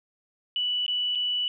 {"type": "tone with dropouts", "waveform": "sine", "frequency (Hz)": 2960, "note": "F#7", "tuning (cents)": 0, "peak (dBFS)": -24, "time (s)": [0.56, 1.48], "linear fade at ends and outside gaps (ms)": 1, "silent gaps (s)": [[0.864, 0.88], [1.151, 1.155]], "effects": []}